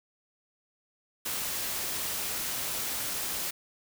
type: noise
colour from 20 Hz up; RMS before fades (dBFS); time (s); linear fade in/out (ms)
white; -33; 1.25-3.51; 10
effects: none